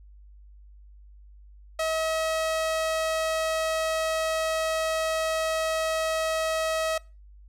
sawtooth tone with low-pass filter, 640 Hz, D#5, 49 cents sharp, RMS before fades -27 dBFS, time 1.79-6.98 s, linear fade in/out 5 ms, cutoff 12000 Hz, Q 0.65, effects noise-tail reverb RT60 0.3 s tail -23 dB re dry + added 50 Hz sine -47 dBFS peak until 7.48 s

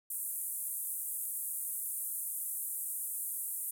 pink band-pass noise, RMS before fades -38 dBFS, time 0.1-3.71 s, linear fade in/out 5 ms, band 8800 to 15000 Hz, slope 48 dB/octave, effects none

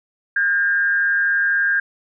sine tone with frequency modulation, 1612 Hz, G6, 48 cents sharp, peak -15 dBFS, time 0.36-1.8 s, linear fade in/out 5 ms, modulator 164 Hz, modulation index 0.43, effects none

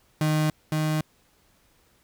35% pulse tone pair in turn, 154.2 / 155.02 Hz, D#3 / D#3, -15 / -6 cents, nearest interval unison, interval 9 cents, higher second, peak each -19 / -21 dBFS, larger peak first, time 0.21-0.5 / 0.72-1.01 s, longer neither, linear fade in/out 2 ms, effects pink hiss -63 dBFS RMS until 2.03 s

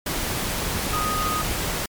sine tone in noise, 1244.5 Hz, D#6, in tune, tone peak -24 dBFS, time 0.93-1.42 s, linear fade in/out 5 ms, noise pink, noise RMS -26 dBFS, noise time 0.06-1.86 s, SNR -1 dB, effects MP3 96 kbps

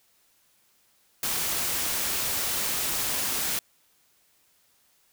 white noise, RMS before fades -28 dBFS, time 1.23-3.59 s, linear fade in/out 2 ms, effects white hiss -65 dBFS RMS until 5.12 s

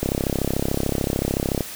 click train, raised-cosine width 2 ms, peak -8 dBFS, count 54, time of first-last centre 0.03-1.607 s, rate 33.6 Hz, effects white hiss -35 dBFS RMS until 1.75 s

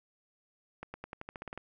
accelerating click train, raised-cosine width 0.5 ms, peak -26 dBFS, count 11, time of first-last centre 0.83-1.576 s, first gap 110 ms, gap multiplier 0.91, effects none

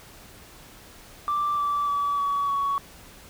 sine tone with pitch steps, 1174.7 / 1160.5 / 1146.5 / 1132.7 / 1119.1 Hz, D6 / D6 / D6 / C#6 / C#6, 0 / -21 / -42 / +37 / +16 cents, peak -21 dBFS, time 1.28-2.78 s, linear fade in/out 0 ms, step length 300 ms, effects tanh soft clip ceiling -19 dBFS + pink hiss -48 dBFS RMS until 3.29 s

